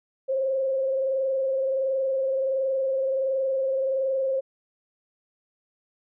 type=tone with frequency modulation; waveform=sine; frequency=533 Hz; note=C5; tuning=32 cents sharp; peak=-22 dBFS; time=0.28-4.41 s; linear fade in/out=20 ms; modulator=21.4 Hz; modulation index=0.49; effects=none